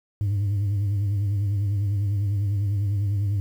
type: tone with vibrato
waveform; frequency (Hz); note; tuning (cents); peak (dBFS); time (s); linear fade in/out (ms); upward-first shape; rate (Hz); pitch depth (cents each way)
sine; 100.9; G#2; -49; -18; 0.21-3.4; 0; sine; 10; 63
effects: tanh soft clip ceiling -20 dBFS + 9-bit